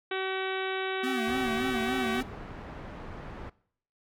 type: harmonic tone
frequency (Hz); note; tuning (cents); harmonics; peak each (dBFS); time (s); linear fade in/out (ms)
380; F#4; +46; 1 / 2 / 3 / 4 / 5 / 6 / 7 / 8 / 9 / 10; -32 / -38 / -40 / -37 / -42 / -40 / -44 / -44 / -46 / -44; 0.11-2.21; 5
type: tone with vibrato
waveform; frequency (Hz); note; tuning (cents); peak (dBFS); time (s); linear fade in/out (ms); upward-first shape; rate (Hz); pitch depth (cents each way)
square; 244.1; B3; -20; -31; 1.03-2.23; 10; sine; 3.5; 140
type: low-pass noise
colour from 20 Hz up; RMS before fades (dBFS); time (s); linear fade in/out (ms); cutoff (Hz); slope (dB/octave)
pink; -42; 1.27-3.5; 10; 1600; 12
effects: noise-tail reverb RT60 0.6 s tail -21 dB re dry